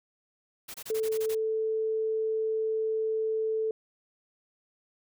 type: noise bursts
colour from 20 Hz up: white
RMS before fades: -41 dBFS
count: 8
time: 0.68-1.351 s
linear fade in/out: 10 ms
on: 62 ms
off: 25 ms
type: tone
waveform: sine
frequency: 440 Hz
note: A4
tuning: in tune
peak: -26 dBFS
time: 0.9-3.71 s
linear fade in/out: 2 ms
effects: none